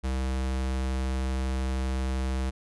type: tone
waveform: square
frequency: 65.2 Hz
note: C2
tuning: 5 cents flat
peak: -27 dBFS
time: 0.03-2.51 s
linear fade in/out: 20 ms
effects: resampled to 24000 Hz